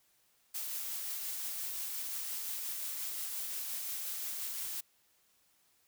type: noise with tremolo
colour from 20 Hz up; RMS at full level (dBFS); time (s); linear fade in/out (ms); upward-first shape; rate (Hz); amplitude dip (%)
blue; -38; 0.54-4.81; 10; triangle; 5.7; 25
effects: white hiss -71 dBFS RMS until 5.87 s